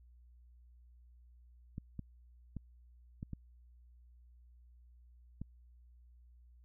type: clicks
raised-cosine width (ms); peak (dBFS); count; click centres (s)
5; -29; 6; 1.781 / 1.993 / 2.567 / 3.229 / 3.333 / 5.416
effects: added 60 Hz sine -58 dBFS peak until 6.64 s